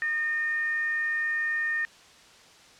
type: tone with frequency modulation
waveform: sine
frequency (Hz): 1828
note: A#6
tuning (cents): -34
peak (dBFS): -25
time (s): 0.02-1.85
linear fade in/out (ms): 0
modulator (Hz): 605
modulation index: 0.21
effects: white hiss -53 dBFS RMS until 2.79 s + low-pass 6000 Hz 12 dB/octave

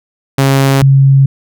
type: tone pair in turn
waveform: sawtooth / sine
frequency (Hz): 136.3 / 136.3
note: C#3 / C#3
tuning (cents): -29 / -29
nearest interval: unison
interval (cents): 0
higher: neither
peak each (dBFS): -3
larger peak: neither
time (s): 0.38-0.82 / 0.82-1.26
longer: neither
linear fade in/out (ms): 5
effects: none

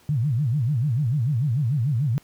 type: tone with vibrato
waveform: sine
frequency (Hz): 130.81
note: C3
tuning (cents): 0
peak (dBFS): -19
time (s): 0.09-2.18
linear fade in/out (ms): 0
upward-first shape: sine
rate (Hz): 6.8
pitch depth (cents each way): 290
effects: pink hiss -56 dBFS RMS until 2.23 s + high-pass 60 Hz 12 dB/octave

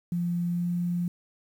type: tone with pitch glide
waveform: sine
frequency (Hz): 173.7 to 175.11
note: F3 to F3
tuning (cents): -9 to +5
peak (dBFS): -25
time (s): 0.12-1.08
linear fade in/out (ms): 2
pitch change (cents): +14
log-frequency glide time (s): 0.5-0.68
effects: 9-bit

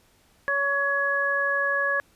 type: harmonic tone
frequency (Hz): 561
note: C#5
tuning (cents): +21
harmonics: 1 / 2 / 3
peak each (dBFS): -29 / -29 / -23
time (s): 0.48-2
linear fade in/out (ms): 0
effects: pink hiss -61 dBFS RMS until 2.15 s + resampled to 32000 Hz

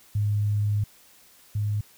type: tone pair in turn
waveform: sine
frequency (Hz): 103.83 / 104.32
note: G#2 / G#2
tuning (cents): 0 / +8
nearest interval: unison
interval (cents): 8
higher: second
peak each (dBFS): -21 / -23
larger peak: first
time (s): 0.15-0.84 / 1.55-1.81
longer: first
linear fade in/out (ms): 5
effects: white hiss -55 dBFS RMS until 1.97 s

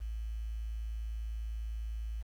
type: tone with quantisation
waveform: sine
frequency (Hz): 55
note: A1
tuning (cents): 0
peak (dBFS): -35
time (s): 0-2.23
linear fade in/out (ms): 20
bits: 10
effects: none

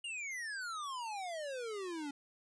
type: exponential sweep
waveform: square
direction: down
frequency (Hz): 2882 to 277.2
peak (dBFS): -40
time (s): 0.04-2.11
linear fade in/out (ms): 5
effects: resampled to 22050 Hz

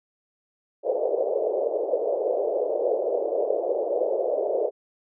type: band-pass noise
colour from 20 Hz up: white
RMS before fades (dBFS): -25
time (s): 0.83-4.71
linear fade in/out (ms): 50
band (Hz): 410 to 610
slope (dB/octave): 48
effects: none

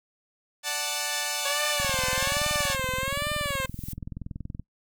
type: chord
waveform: 5% pulse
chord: D major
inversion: none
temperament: equal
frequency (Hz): 587.3 / 740 / 880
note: D5 / F#5 / A5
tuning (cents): 0 / 0 / 0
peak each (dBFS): -21 / -21 / -19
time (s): 0.63-2.77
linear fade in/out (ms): 50
type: tone with vibrato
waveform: 10% pulse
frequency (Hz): 554.4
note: C#5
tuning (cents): 0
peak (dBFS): -19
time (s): 1.45-3.66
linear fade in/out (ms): 5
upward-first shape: sine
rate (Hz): 1.2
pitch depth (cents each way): 130
type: click train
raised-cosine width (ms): 5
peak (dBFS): -23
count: 60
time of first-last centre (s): 1.8-4.596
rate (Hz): 21.1
type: noise with exponential growth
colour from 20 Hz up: violet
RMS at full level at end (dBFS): -37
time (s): 3.37-3.93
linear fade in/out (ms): 5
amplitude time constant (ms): 120
effects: noise-tail reverb RT60 0.1 s tail -23 dB re dry

